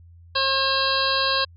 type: harmonic tone with a mistuned harmonic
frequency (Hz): 538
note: C5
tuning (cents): +48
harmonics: 1 / 2 / 3 / 5 / 6 / 7 / 8 / 9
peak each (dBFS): -28 / -25 / -27 / -30 / -30 / -26 / -28 / -29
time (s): 0.35-1.45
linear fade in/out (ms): 10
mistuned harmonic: 7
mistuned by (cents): +79
effects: added 85 Hz sine -45 dBFS peak until 1.56 s